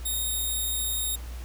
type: tone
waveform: 5% pulse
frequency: 3713 Hz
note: A#7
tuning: 8 cents flat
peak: -19 dBFS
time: 0.05-1.16 s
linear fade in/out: 10 ms
effects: added 60 Hz sine -35 dBFS peak until 1.44 s + pink hiss -48 dBFS RMS until 1.44 s